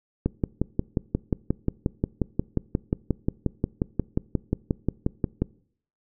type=click train; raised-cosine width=3 ms; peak=-9 dBFS; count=30; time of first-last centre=0.26-5.42 s; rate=5.62 Hz; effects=noise-tail reverb RT60 0.6 s tail -23 dB re dry